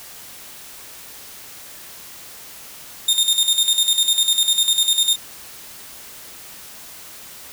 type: tone with tremolo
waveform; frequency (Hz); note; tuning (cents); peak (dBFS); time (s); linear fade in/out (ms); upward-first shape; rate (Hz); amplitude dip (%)
sawtooth; 3656; A#7; -34; -10; 3.08-5.16; 5; square; 10; 65
effects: white hiss -39 dBFS RMS until 7.52 s